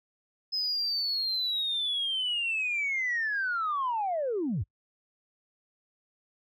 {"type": "linear sweep", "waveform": "sine", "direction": "down", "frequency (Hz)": [5110, 68.1], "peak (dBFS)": -26, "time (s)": [0.52, 4.64], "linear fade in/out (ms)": 20, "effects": ["noise-tail reverb RT60 0.1 s tail -24 dB re dry", "tanh soft clip ceiling -23 dBFS"]}